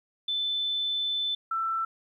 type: tone pair in turn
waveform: sine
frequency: 3520 / 1333.8 Hz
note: A7 / E6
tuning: 0 / +20 cents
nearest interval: octave + perfect fourth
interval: 1680 cents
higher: first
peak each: -26 dBFS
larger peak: neither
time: 0.28-1.35 / 1.51-1.85 s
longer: first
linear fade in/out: 5 ms
effects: 11-bit